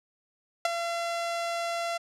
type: tone with ADSR envelope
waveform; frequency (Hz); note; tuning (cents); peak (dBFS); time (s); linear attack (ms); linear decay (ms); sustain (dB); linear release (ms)
sawtooth; 681; F5; -44; -16; 0.65-1.98; 3; 17; -9; 13
effects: low-pass 8000 Hz 12 dB/octave